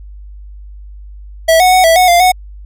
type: tone with pitch steps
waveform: square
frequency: 652 / 736 / 742 / 657 / 734 / 695 / 736 Hz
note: E5 / F#5 / F#5 / E5 / F#5 / F5 / F#5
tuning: -19 / -9 / +5 / -6 / -14 / -9 / -9 cents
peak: -6 dBFS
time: 1.48-2.32 s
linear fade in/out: 10 ms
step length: 120 ms
effects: added 50 Hz sine -29 dBFS peak until 2.65 s